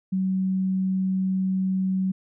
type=tone; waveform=sine; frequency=188.7 Hz; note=F#3; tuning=34 cents sharp; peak=-21 dBFS; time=0.12-2.12 s; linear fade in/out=10 ms; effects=none